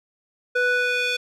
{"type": "tone with band-pass filter sweep", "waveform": "square", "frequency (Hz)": 493.9, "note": "B4", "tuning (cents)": 0, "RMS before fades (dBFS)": -22, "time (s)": [0.55, 1.17], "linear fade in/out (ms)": 10, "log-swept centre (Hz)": [1200, 3100], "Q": 1.9, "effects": []}